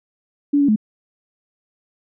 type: tone with pitch steps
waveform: sine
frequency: 287.2 / 283.2 / 214.1 Hz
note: D4 / C#4 / A3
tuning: -39 / +37 / -47 cents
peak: -12 dBFS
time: 0.53-0.761 s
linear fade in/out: 10 ms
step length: 77 ms
effects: none